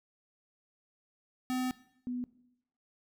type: tone pair in turn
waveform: square / sine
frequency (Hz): 254.6 / 247.2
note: C4 / B3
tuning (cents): -47 / +2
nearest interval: minor second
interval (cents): 51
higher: first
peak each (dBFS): -31 / -33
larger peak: first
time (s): 1.5-1.71 / 2.07-2.24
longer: first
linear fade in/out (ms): 0
effects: noise-tail reverb RT60 0.8 s tail -19 dB re dry